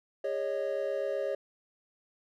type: chord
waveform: triangle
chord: Ab suspended fourth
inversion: none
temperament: equal with one note detuned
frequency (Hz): 406.1 / 554.4 / 622.3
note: Ab4 / Db5 / Eb5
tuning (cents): -39 / 0 / 0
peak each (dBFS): -34 / -30 / -34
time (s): 0.24-1.35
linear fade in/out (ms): 5
effects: none